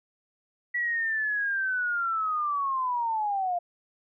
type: linear sweep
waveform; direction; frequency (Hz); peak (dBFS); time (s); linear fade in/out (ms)
sine; down; 1950 to 689; -25; 0.74-3.59; 10
effects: none